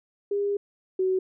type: tone pair in turn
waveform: sine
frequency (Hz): 404.6 / 374.8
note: G#4 / F#4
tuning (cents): -45 / +22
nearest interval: minor second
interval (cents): 133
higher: first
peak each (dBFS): -23 / -21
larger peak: second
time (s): 0.31-0.57 / 0.99-1.19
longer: first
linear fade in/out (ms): 5
effects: none